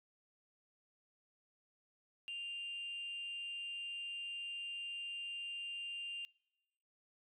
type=tone with frequency modulation; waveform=sine; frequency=2794 Hz; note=F7; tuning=in tune; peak=-40 dBFS; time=2.28-6.25 s; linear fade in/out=0 ms; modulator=330 Hz; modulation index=0.22; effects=noise-tail reverb RT60 1.0 s tail -26 dB re dry + tanh soft clip ceiling -38 dBFS